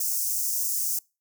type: high-pass noise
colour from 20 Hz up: white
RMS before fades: -27 dBFS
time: 0-0.99 s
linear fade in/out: 5 ms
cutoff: 5500 Hz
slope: 48 dB/octave
effects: noise-tail reverb RT60 0.3 s tail -26 dB re dry